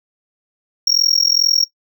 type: tone with amplitude modulation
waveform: triangle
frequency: 5570 Hz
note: F8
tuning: 5 cents flat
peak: -7 dBFS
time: 0.87-1.65 s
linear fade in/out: 5 ms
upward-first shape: sine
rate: 42.3 Hz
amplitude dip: 100%
effects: noise-tail reverb RT60 0.1 s tail -19 dB re dry